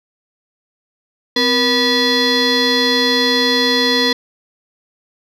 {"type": "tone with frequency modulation", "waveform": "sine", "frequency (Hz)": 1945, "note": "B6", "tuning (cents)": -27, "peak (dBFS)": -10, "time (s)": [1.36, 4.13], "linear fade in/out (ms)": 5, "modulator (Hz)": 734, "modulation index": 3.7, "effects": ["tanh soft clip ceiling -9 dBFS"]}